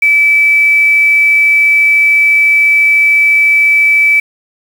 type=tone with quantisation; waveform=sine; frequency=2307 Hz; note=D7; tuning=31 cents flat; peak=-5 dBFS; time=0.02-4.2 s; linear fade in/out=5 ms; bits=5; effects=none